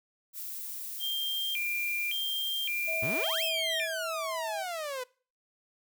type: noise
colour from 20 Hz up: violet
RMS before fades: -39 dBFS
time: 0.33-3.52 s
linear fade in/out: 50 ms
type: tone with vibrato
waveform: sine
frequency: 2758 Hz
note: F7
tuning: 22 cents flat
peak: -30 dBFS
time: 0.99-3.88 s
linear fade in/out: 50 ms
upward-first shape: square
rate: 0.89 Hz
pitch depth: 250 cents each way
type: tone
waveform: sine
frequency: 648 Hz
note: E5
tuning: 30 cents flat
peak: -35 dBFS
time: 2.87-4.64 s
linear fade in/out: 20 ms
type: exponential two-way sweep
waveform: sawtooth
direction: up then down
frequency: 99.2 to 2670 to 491.2 Hz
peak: -30 dBFS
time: 3.02-5.04 s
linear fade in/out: 10 ms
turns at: 3.43 s
effects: noise-tail reverb RT60 0.4 s tail -23 dB re dry